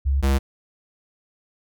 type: tone pair in turn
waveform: sine / square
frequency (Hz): 68.6 / 67.93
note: C#2 / C#2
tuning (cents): -17 / -34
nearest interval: unison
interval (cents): 17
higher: first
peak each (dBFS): -17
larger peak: neither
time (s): 0.05-0.22 / 0.22-0.39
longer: neither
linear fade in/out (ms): 20
effects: none